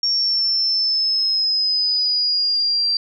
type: exponential sweep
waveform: sine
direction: down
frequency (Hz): 5520 to 4699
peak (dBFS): -16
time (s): 0.03-2.97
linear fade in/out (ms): 2
effects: none